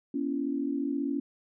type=tone cluster; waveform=sine; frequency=241.6 / 280.6 / 335.1 Hz; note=B3 / C#4 / E4; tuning=-38 / +21 / +29 cents; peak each=-35 / -29 / -36 dBFS; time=0.14-1.2 s; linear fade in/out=5 ms; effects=none